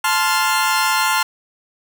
sawtooth chord, F major, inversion first, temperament equal with one note detuned, 872.4 / 1046.5 / 1396.9 Hz, A5 / C6 / F6, -15 / 0 / 0 cents, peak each -16 dBFS, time 0.04-1.23 s, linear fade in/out 5 ms, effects none

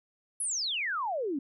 sine exponential sweep, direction down, 11210 to 258.9 Hz, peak -29 dBFS, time 0.4-1.39 s, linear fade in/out 5 ms, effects none

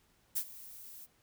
violet noise with ADSR envelope, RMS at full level -31 dBFS, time 0.35-1.07 s, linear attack 20 ms, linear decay 67 ms, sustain -19 dB, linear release 32 ms, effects pink hiss -70 dBFS RMS until 1.22 s

